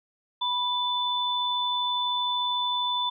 sine tone pair together, 984 / 3507 Hz, B5 / A7, -7 / -6 cents, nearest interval octave + minor seventh, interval 2201 cents, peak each -27 dBFS, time 0.41-3.1 s, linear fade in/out 10 ms, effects none

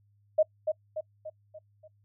sine tone with echo, 622.3 Hz, D#5, in tune, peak -18 dBFS, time 0.38-0.43 s, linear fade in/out 10 ms, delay 290 ms, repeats 5, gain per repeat -6 dB, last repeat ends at 1.88 s, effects noise-tail reverb RT60 0.1 s tail -25 dB re dry + added 102 Hz sine -63 dBFS peak until 2.04 s

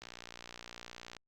click train, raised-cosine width 0.2 ms, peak -28 dBFS, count 69, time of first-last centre 0.02-1.167 s, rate 59.3 Hz, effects Opus 48 kbps

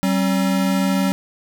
square tone pair together, 190.7 / 269.7 Hz, G3 / C#4, -47 / -47 cents, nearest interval tritone, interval 600 cents, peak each -18 / -23 dBFS, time 0.03-1.12 s, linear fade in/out 0 ms, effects none

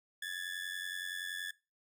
30% pulse ring-modulated tone, 1717 Hz, A6, 43 cents flat, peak -33 dBFS, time 0.22-1.51 s, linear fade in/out 5 ms, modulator 45.3 Hz, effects noise-tail reverb RT60 0.3 s tail -22 dB re dry

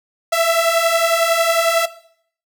sawtooth beating tone pair, 659.3 / 670.3 Hz, E5 / E5, 0 / +29 cents, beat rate 11 Hz, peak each -13 dBFS, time 0.32-1.86 s, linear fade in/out 10 ms, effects noise-tail reverb RT60 0.6 s tail -17 dB re dry

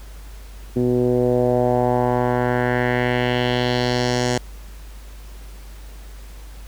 10% pulse tone with low-pass filter sweep, 123.4 Hz, B2, 1 cent flat, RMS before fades -19 dBFS, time 0.76-4.38 s, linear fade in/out 5 ms, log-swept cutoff 320 to 6900 Hz, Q 2.2, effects added 50 Hz sine -35 dBFS peak until 6.67 s + pink hiss -47 dBFS RMS until 6.67 s

